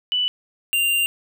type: tone pair in turn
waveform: sine / square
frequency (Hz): 2975 / 2785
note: F#7 / F7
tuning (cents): +9 / -5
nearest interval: minor second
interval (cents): 114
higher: first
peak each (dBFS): -18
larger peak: neither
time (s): 0.12-0.28 / 0.73-1.06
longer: second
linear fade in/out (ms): 0
effects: none